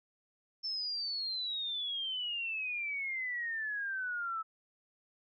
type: exponential sweep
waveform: sine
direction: down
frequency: 5350 to 1300 Hz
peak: -34 dBFS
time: 0.63-4.43 s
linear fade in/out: 20 ms
effects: none